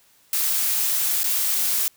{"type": "noise with dropouts", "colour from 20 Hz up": "blue", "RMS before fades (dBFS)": -22, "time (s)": [0.33, 1.88], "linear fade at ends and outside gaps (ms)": 1, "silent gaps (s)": [1.233, 1.241], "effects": ["white hiss -58 dBFS RMS until 1.96 s"]}